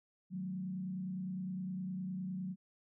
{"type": "tone with frequency modulation", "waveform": "sine", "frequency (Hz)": 185.5, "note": "F#3", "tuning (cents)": 5, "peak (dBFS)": -37, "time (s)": [0.3, 2.56], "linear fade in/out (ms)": 50, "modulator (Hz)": 29.8, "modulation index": 0.59, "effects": []}